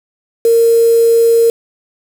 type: tone with quantisation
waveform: sine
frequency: 461.5 Hz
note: A#4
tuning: 17 cents flat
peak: -6 dBFS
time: 0.45-1.5 s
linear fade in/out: 2 ms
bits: 4
effects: none